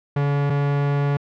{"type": "tone pair in turn", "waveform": "45% pulse", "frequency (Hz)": [142.6, 142.6], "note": ["C#3", "C#3"], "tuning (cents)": [49, 49], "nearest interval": "unison", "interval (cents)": 0, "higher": "neither", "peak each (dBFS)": [-18, -18], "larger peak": "neither", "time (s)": [[0.16, 0.5], [0.5, 1.17]], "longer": "second", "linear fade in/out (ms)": 5, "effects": ["low-pass 2000 Hz 12 dB/octave"]}